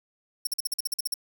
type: tone bursts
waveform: 10% pulse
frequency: 5450 Hz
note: F8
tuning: 43 cents flat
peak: -19 dBFS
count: 11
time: 0.45-1.141 s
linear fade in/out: 5 ms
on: 21 ms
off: 46 ms
effects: none